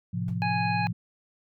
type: chord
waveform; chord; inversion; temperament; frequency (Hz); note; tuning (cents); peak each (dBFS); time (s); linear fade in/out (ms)
sine; F major; first; equal; 110 / 130.81 / 174.61; A2 / C3 / F3; 0 / 0 / 0; -31 / -34 / -30; 0.13-0.93; 10
type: noise with exponential decay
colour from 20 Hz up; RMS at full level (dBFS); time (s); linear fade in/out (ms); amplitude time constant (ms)
brown; -40; 0.28-0.4; 2; 26
type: harmonic tone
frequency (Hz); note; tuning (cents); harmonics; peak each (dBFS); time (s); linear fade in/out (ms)
830.6; G#5; 0; 1 / 2 / 3 / 5; -27 / -35 / -32 / -40; 0.42-0.87; 0
effects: none